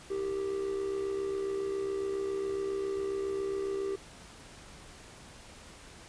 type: tone with amplitude modulation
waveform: triangle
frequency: 392 Hz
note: G4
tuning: in tune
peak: -26 dBFS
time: 0.1-3.96 s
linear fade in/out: 10 ms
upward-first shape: sine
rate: 67.3 Hz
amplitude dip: 60%
effects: pink hiss -51 dBFS RMS until 6.08 s + resampled to 22050 Hz